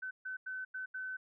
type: tone bursts at uneven times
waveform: sine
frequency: 1519 Hz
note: F#6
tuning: 45 cents sharp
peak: -38 dBFS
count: 5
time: 0.02-0.11 / 0.25-0.37 / 0.46-0.65 / 0.74-0.86 / 0.94-1.17 s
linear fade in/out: 10 ms
effects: none